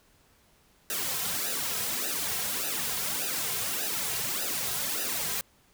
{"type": "noise with flanger", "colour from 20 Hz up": "white", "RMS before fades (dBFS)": -31, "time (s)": [0.9, 5.41], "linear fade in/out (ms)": 0, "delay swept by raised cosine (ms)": [0.9, 3.5], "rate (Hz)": 1.7, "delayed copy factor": -1, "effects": ["pink hiss -63 dBFS RMS until 5.73 s"]}